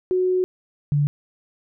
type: tone pair in turn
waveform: sine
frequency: 367.9 / 145.33 Hz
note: F#4 / D3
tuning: -10 / -18 cents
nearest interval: octave + major third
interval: 1608 cents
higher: first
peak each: -17 / -16 dBFS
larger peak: second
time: 0.11-0.44 / 0.92-1.07 s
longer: first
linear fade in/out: 0 ms
effects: none